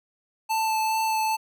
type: tone with vibrato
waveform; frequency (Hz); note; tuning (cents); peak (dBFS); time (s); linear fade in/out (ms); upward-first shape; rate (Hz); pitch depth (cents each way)
square; 880; A5; 0; -23; 0.49-1.37; 20; sine; 2.4; 11
effects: none